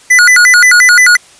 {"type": "tone with vibrato", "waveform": "square", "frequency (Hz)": 1700, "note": "G#6", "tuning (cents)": 40, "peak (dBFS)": -3, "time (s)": [0.1, 1.17], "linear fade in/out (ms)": 10, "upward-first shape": "square", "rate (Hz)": 5.7, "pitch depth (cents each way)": 280, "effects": ["white hiss -40 dBFS RMS until 1.39 s", "resampled to 22050 Hz"]}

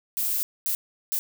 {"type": "noise bursts at uneven times", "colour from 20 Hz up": "violet", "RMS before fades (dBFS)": -26, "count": 3, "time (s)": [[0.17, 0.43], [0.66, 0.75], [1.12, 1.19]], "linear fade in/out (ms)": 0, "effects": []}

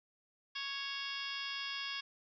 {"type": "harmonic tone with a mistuned harmonic", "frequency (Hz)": 554.4, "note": "C#5", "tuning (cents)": 0, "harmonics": [2, 3, 4, 5, 6, 7, 8, 9, 10], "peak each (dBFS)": [-48, -46, -47, -45, -44, -52, -52, -46, -53], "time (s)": [0.55, 2.01], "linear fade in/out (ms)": 10, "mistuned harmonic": 7, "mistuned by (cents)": -82, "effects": []}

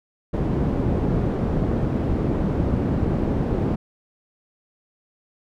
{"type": "low-pass noise", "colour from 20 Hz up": "white", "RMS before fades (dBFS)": -22, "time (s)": [0.33, 3.76], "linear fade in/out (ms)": 10, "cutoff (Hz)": 270, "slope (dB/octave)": 12, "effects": []}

